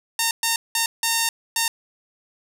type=tone bursts at uneven times; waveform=5% pulse; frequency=915 Hz; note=A#5; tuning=32 cents flat; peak=-7 dBFS; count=5; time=0.19-0.31 / 0.43-0.56 / 0.75-0.86 / 1.03-1.29 / 1.56-1.68 s; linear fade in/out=2 ms; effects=none